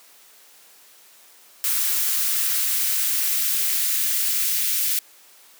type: noise with high-pass filter sweep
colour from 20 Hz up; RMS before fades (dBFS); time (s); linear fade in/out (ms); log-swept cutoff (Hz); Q
blue; -22; 1.64-4.99; 0; 1200 to 2100; 1.1
effects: white hiss -51 dBFS RMS until 5.59 s + high-pass 300 Hz 12 dB/octave